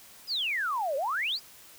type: exponential two-way sweep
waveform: sine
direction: down then up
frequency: 5200 to 523.3 to 5200 Hz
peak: -27 dBFS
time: 0.27-1.4 s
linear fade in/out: 50 ms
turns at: 0.96 s
effects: white hiss -52 dBFS RMS until 1.78 s